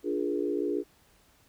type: chord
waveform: sine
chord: Bb dominant seventh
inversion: first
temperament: equal with one note detuned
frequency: 293.7 / 349.2 / 415.3 / 476.2 Hz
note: D4 / F4 / Ab4 / Bb4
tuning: 0 / 0 / 0 / +37 cents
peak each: -32 / -32 / -31 / -37 dBFS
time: 0.03-0.84 s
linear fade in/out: 50 ms
effects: pink hiss -63 dBFS RMS until 1.48 s